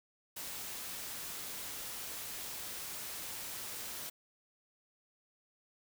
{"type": "noise", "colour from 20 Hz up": "white", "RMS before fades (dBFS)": -43, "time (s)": [0.36, 4.1], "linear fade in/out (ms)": 10, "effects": []}